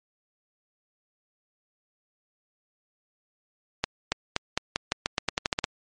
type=accelerating click train; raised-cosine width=0.2 ms; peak=-6 dBFS; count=14; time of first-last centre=3.84-5.642 s; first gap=280 ms; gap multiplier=0.87; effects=MP3 48 kbps